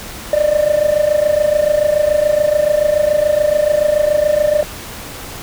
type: tone with amplitude modulation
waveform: sine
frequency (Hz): 599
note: D5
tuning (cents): +34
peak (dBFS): -5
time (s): 0.33-4.63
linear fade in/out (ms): 2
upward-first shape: sine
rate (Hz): 27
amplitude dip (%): 85
effects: tanh soft clip ceiling -7 dBFS + pink hiss -30 dBFS RMS until 5.42 s